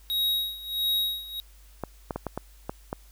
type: tone with tremolo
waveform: square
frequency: 3798 Hz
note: A#7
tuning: 32 cents sharp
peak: -23 dBFS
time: 0.1-1.4 s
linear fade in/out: 0 ms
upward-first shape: sine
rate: 1.5 Hz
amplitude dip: 85%
type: clicks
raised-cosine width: 1 ms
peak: -16 dBFS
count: 7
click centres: 1.837 / 2.108 / 2.16 / 2.267 / 2.376 / 2.695 / 2.929 s
effects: added 50 Hz sine -50 dBFS peak until 3.11 s + white hiss -59 dBFS RMS until 3.11 s